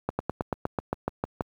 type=slowing click train; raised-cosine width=1 ms; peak=-12 dBFS; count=11; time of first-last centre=0.09-1.408 s; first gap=100 ms; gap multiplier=1.06; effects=high-pass 60 Hz 12 dB/octave + 9-bit